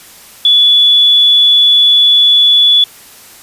sine tone, 3430 Hz, A7, 45 cents flat, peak -4 dBFS, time 0.45-2.84 s, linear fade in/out 2 ms, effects white hiss -37 dBFS RMS until 3.42 s + resampled to 32000 Hz

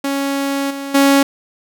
sawtooth tone with level steps, 277.2 Hz, C#4, in tune, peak -13 / -20 / -5 dBFS, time 0.04-1.23 s, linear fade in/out 5 ms, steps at 0.7 / 0.94 s, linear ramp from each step 10 ms, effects none

